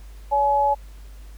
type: tone pair together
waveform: sine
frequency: 567.1 / 849 Hz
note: C#5 / G#5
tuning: +39 / +38 cents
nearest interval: perfect fifth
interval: 699 cents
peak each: -23 / -17 dBFS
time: 0.31-0.75 s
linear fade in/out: 20 ms
effects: added 50 Hz sine -38 dBFS peak until 1.37 s + pink hiss -54 dBFS RMS until 1.37 s